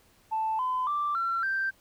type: tone with pitch steps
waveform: sine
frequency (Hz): 880 / 1016.7 / 1174.7 / 1357.1 / 1568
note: A5 / B5 / D6 / E6 / G6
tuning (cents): 0 / +50 / 0 / +50 / 0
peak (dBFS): -25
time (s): 0.31-1.71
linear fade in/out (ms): 20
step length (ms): 280
effects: tanh soft clip ceiling -21 dBFS + pink hiss -62 dBFS RMS until 1.8 s